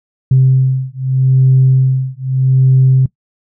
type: beating tone pair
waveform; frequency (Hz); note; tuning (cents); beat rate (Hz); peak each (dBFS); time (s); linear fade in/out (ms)
sine; 130.81 / 131.62; C3 / C3; 0 / +11; 0.81; -10; 0.31-3.06; 5
effects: noise-tail reverb RT60 0.1 s tail -20 dB re dry + tanh soft clip ceiling -1 dBFS